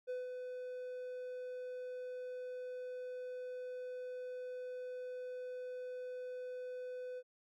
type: tone with ADSR envelope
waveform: triangle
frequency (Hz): 502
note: B4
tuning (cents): +28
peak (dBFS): -35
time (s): 0.07-7.23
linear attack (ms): 28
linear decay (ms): 170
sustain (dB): -5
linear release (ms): 51
effects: none